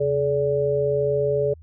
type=tone cluster; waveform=sine; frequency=134.4 / 426.8 / 578 Hz; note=C3 / G#4 / D5; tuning=+47 / +47 / -28 cents; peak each=-28 / -21 / -23 dBFS; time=0-1.54 s; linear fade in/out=10 ms; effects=added 80 Hz sine -43 dBFS peak until 1.62 s